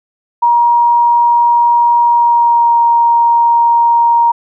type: tone with pitch glide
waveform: sine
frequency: 948 to 937.7 Hz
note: A#5 to A#5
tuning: +29 to +10 cents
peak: -6 dBFS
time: 0.42-4.32 s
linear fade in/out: 10 ms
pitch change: -19 cents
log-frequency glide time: 2.07-2.8 s
effects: none